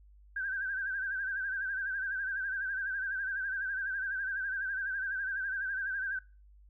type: tone with vibrato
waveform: sine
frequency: 1568 Hz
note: G6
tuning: in tune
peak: -32 dBFS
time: 0.36-6.19 s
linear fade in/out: 5 ms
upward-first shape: sine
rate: 12 Hz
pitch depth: 71 cents each way
effects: noise-tail reverb RT60 0.3 s tail -20 dB re dry + added 50 Hz sine -55 dBFS peak until 6.69 s